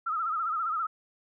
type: tone with vibrato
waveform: sine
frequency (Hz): 1300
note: E6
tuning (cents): -24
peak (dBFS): -27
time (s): 0.06-0.87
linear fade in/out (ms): 10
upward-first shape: sine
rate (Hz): 15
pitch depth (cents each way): 94
effects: none

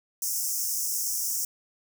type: high-pass noise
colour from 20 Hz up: pink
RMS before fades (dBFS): -29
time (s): 0.22-1.45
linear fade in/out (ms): 2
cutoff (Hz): 5300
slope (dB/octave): 96
effects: none

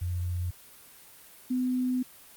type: tone pair in turn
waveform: sine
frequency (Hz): 88.5 / 252.8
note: F2 / B3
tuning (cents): +23 / +41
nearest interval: octave + tritone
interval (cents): 1818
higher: second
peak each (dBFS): -28 / -25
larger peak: second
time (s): 0.01-0.51 / 1.5-2.03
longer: second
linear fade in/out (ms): 10
effects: white hiss -52 dBFS RMS until 2.36 s + Opus 32 kbps

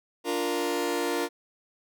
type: chord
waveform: sawtooth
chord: Bb major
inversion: first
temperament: just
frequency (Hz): 291.4 / 349.6 / 466.2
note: D4 / F4 / Bb4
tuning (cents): -13 / +2 / 0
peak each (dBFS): -28 / -26 / -26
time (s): 0.24-1.29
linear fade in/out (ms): 50
effects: none

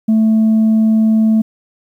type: tone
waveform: sine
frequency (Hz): 220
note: A3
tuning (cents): 0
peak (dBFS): -6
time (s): 0.08-1.42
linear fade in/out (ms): 10
effects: tanh soft clip ceiling -7 dBFS + 8-bit

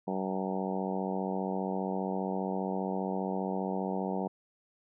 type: harmonic tone with a mistuned harmonic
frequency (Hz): 95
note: F#2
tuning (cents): +46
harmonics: 2 / 3 / 4 / 5 / 6 / 7 / 8 / 9 / 10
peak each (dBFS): -34 / -40 / -39 / -39 / -42 / -41 / -40 / -43 / -44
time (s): 0.07-4.28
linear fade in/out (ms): 10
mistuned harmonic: 10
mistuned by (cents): -46
effects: none

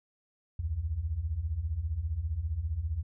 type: beating tone pair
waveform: sine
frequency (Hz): 69 / 84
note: C#2 / E2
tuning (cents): -7 / +33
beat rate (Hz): 15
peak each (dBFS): -35 / -31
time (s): 0.59-3.03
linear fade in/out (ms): 5
effects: none

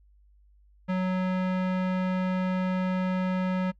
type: tone with low-pass filter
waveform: square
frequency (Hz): 185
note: F#3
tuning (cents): 0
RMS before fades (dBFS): -27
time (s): 0.88-3.72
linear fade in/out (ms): 20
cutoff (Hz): 2200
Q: 0.94
effects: noise-tail reverb RT60 0.1 s tail -26 dB re dry + added 50 Hz sine -56 dBFS peak until 3.79 s

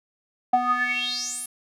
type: tone with band-pass filter sweep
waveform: square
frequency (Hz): 246.9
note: B3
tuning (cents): 0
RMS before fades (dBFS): -25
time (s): 0.53-1.46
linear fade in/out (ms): 5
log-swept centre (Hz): 740 to 11000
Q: 8.4
effects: none

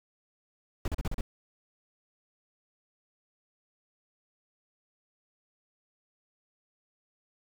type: noise bursts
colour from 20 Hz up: brown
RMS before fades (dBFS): -30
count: 6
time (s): 0.85-1.21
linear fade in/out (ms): 2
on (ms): 30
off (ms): 36
effects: none

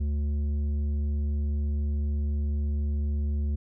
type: tone with tanh clipping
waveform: sine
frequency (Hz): 73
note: D2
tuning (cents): -10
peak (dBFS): -26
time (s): 0-3.56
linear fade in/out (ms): 10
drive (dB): 8
effects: none

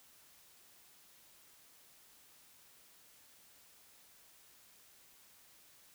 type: silence
effects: white hiss -63 dBFS RMS until 5.94 s

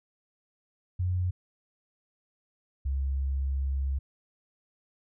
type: tone pair in turn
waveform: sine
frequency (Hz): 90.5 / 67.8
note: F#2 / C#2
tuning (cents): -38 / -38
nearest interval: perfect fourth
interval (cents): 500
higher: first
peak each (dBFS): -25 / -26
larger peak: first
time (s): 0.99-1.31 / 2.85-3.99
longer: second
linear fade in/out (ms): 10
effects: none

